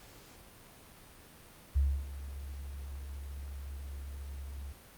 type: tone with ADSR envelope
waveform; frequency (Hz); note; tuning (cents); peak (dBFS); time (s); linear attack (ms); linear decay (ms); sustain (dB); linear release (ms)
sine; 69.3; C#2; 0; -23; 1.75-4.73; 18; 270; -16; 12
effects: pink hiss -55 dBFS RMS until 4.97 s + Opus 48 kbps